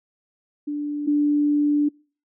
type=tone pair in turn; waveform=sine; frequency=293.3 / 293.3 Hz; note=D4 / D4; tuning=-2 / -2 cents; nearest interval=unison; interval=0 cents; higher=neither; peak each=-24 / -16 dBFS; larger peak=second; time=0.67-1.07 / 1.07-1.89 s; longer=second; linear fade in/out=10 ms; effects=noise-tail reverb RT60 0.4 s tail -26 dB re dry